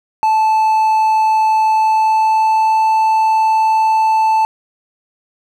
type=tone with pitch glide; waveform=triangle; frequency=874 to 879.6 Hz; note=A5 to A5; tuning=-12 to -1 cents; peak=-8 dBFS; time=0.23-4.45 s; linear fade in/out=0 ms; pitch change=+11 cents; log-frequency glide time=1.65-2.88 s; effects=none